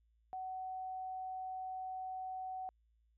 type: tone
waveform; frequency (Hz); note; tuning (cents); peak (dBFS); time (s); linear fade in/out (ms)
sine; 750; F#5; +23; -40; 0.33-2.69; 0
effects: added 56 Hz sine -70 dBFS peak until 3.17 s